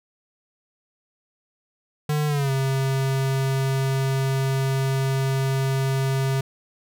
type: tone with pitch glide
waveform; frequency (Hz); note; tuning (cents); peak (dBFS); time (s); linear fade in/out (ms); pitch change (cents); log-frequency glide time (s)
square; 150 to 134.41; D3 to C3; +37 to +47; -21; 2.09-6.41; 5; -190; 2.27-2.51
effects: none